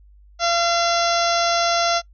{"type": "harmonic tone", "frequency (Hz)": 684, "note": "F5", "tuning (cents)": -36, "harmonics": [1, 2, 3, 4, 5, 6, 7, 8, 9], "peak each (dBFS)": [-20, -22, -29, -31, -29, -30, -30, -29, -29], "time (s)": [0.39, 2.02], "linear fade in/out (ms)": 50, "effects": ["noise-tail reverb RT60 0.1 s tail -24 dB re dry", "added 50 Hz sine -46 dBFS peak until 2.13 s"]}